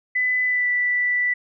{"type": "tone with pitch glide", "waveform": "sine", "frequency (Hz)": [2003, 1972], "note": ["B6", "B6"], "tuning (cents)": [24, -3], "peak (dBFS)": -18, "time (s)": [0.15, 1.34], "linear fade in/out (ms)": 10, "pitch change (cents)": -27, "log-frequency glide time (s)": [0.45, 0.68], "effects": []}